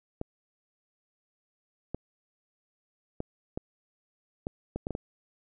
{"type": "clicks", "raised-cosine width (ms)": 2, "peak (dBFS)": -19, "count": 9, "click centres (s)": [0.214, 1.946, 3.204, 3.575, 4.469, 4.76, 4.869, 4.907, 4.951], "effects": []}